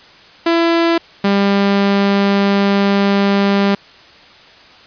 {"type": "tone pair in turn", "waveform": "sawtooth", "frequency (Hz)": [335.1, 199.25], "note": ["E4", "G3"], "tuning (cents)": [29, 28], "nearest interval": "major sixth", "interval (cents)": 901, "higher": "first", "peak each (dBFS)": -7, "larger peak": "neither", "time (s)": [[0.46, 0.98], [1.24, 3.75]], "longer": "second", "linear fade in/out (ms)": 5, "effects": ["white hiss -42 dBFS RMS until 4.86 s", "resampled to 11025 Hz"]}